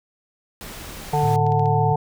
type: noise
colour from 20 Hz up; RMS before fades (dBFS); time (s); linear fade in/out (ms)
pink; -36; 0.61-1.36; 0
type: clicks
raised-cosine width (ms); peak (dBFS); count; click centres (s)
0.2; -26; 8; 1.033 / 1.083 / 1.193 / 1.223 / 1.466 / 1.521 / 1.595 / 1.658
type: harmonic tone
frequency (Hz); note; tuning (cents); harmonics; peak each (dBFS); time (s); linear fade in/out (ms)
148.1; D3; +15; 1 / 3 / 5 / 6; -21 / -24 / -22 / -23; 1.13-1.96; 5
type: tone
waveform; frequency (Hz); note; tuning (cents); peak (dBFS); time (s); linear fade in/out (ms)
sine; 110; A2; 0; -21; 1.23-1.93; 5
effects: none